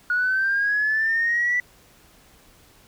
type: linear sweep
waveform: sine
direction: up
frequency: 1447 to 1975.5 Hz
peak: -18 dBFS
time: 0.1-1.6 s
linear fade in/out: 2 ms
effects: tanh soft clip ceiling -14 dBFS + pink hiss -54 dBFS RMS until 2.87 s